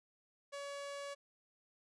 sawtooth tone, 565 Hz, C#5, 33 cents sharp, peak -39 dBFS, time 0.52-1.15 s, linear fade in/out 20 ms, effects resampled to 22050 Hz

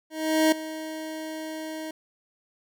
25% pulse tone with ADSR envelope, 315 Hz, D#4, 21 cents sharp, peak -13 dBFS, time 0.1-1.91 s, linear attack 420 ms, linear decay 5 ms, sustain -16 dB, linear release 4 ms, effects none

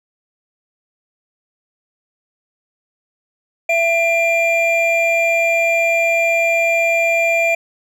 triangle tone pair together, 670 / 2388 Hz, E5 / D7, +28 / +28 cents, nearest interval octave + minor seventh, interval 2200 cents, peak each -14 dBFS, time 3.69-7.55 s, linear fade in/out 5 ms, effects none

